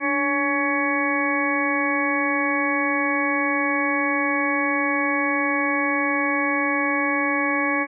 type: harmonic tone with a mistuned harmonic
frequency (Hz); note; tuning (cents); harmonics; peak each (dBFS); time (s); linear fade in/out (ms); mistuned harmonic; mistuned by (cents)
279.9; C#4; +17; 1 / 2 / 3 / 4 / 6 / 7 / 8; -25 / -29 / -31 / -27 / -27 / -31 / -25; 0-7.87; 50; 1; +74
effects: none